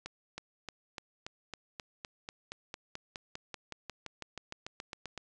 accelerating click train, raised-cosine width 0.2 ms, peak -23 dBFS, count 26, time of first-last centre 0.06-5.177 s, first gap 320 ms, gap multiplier 0.96, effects resampled to 22050 Hz

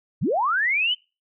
sine linear sweep, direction up, 82 to 3093 Hz, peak -19 dBFS, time 0.21-0.95 s, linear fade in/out 20 ms, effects noise-tail reverb RT60 0.3 s tail -25 dB re dry

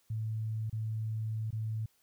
sine tone with dropouts, 110 Hz, A2, in tune, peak -32 dBFS, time 0.1-1.86 s, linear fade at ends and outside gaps 5 ms, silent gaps 0.698-0.727 / 1.507-1.527 s, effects white hiss -71 dBFS RMS until 2.02 s

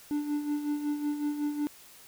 triangle tone with tremolo, 294.4 Hz, D4, 4 cents sharp, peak -24 dBFS, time 0.11-1.67 s, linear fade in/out 0 ms, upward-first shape sine, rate 5.4 Hz, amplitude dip 60%, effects white hiss -53 dBFS RMS until 2.07 s

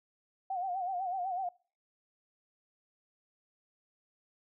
sine tone with vibrato, 740 Hz, F#5, in tune, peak -32 dBFS, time 0.5-1.49 s, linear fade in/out 5 ms, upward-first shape sine, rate 8 Hz, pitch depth 93 cents each way, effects noise-tail reverb RT60 0.4 s tail -24 dB re dry

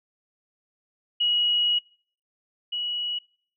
sine tone pair in turn, 2906 / 2925 Hz, F#7 / F#7, -32 / -21 cents, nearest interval unison, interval 11 cents, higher second, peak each -20 / -26 dBFS, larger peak first, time 1.2-1.79 / 2.72-3.19 s, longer first, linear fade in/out 10 ms, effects noise-tail reverb RT60 0.5 s tail -25 dB re dry

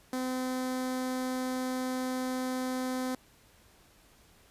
sawtooth tone with notch filter, 256.1 Hz, C4, 37 cents flat, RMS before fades -33 dBFS, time 0.13-3.15 s, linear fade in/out 2 ms, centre 2700 Hz, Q 1.9, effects pink hiss -61 dBFS RMS until 4.5 s + resampled to 32000 Hz

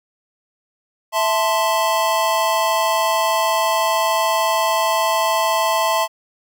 square chord, A minor, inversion second, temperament equal, 659.3 / 880 / 1046.5 Hz, E5 / A5 / C6, 0 / 0 / 0 cents, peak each -21 dBFS, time 1.12-6.08 s, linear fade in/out 50 ms, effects none

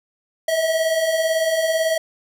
square beating tone pair, 630 / 648 Hz, D#5 / E5, +21 / -30 cents, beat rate 18 Hz, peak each -26 / -19 dBFS, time 0.48-1.98 s, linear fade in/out 5 ms, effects none

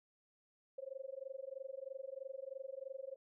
sine tone with amplitude modulation, 535 Hz, C5, 38 cents sharp, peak -40 dBFS, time 0.78-3.16 s, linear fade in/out 5 ms, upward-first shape sine, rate 23.1 Hz, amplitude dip 100%, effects none

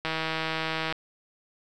click train, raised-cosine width 0.3 ms, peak -13 dBFS, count 141, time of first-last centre 0.05-0.925 s, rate 160 Hz, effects none

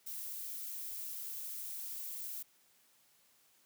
violet noise, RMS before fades -43 dBFS, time 0.06-2.43 s, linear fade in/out 10 ms, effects white hiss -69 dBFS RMS until 3.65 s + high-pass 100 Hz 12 dB/octave

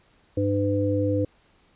harmonic tone, 100.6 Hz, G2, 45 cents sharp, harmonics 1 / 3 / 5, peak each -25 / -25 / -25 dBFS, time 0.37-1.25 s, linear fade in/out 5 ms, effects pink hiss -61 dBFS RMS until 1.75 s + resampled to 8000 Hz

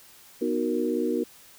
sine chord, B major seventh, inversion none, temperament equal, 246.9 / 311.1 / 370 / 466.2 Hz, B3 / D#4 / F#4 / A#4, 0 / 0 / 0 / 0 cents, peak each -29 dBFS, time 0.41-1.24 s, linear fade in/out 10 ms, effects white hiss -52 dBFS RMS until 1.58 s

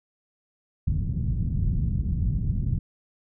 white low-pass noise, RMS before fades -25 dBFS, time 0.87-2.79 s, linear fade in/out 5 ms, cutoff 150 Hz, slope 24 dB/octave, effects none

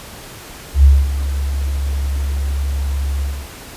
sine tone with ADSR envelope, 69.3 Hz, C#2, in tune, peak -3 dBFS, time 0.74-3.49 s, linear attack 100 ms, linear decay 230 ms, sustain -13 dB, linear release 260 ms, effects pink hiss -35 dBFS RMS until 3.76 s + resampled to 32000 Hz

